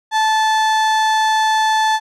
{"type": "tone", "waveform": "35% pulse", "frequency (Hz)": 873, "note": "A5", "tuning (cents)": -14, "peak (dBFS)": -11, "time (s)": [0.11, 2], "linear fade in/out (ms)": 50, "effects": ["low-pass 6000 Hz 12 dB/octave"]}